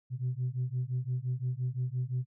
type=beating tone pair; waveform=sine; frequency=123.47 / 129.27 Hz; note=B2 / C3; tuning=0 / -21 cents; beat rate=5.8 Hz; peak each=-32 / -32 dBFS; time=0.1-2.26 s; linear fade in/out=50 ms; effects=tanh soft clip ceiling -25 dBFS